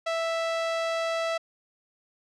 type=tone; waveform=sawtooth; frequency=659.3 Hz; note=E5; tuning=in tune; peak=-22 dBFS; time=0.06-1.38 s; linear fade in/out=10 ms; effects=low-pass 5000 Hz 12 dB/octave